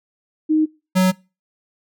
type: tone pair in turn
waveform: sine / square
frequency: 311.1 / 185.57 Hz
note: D#4 / F#3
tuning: 0 / +5 cents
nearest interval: major sixth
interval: 895 cents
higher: first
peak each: -13 dBFS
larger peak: neither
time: 0.49-0.66 / 0.95-1.12 s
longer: neither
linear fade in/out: 20 ms
effects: noise-tail reverb RT60 0.3 s tail -24 dB re dry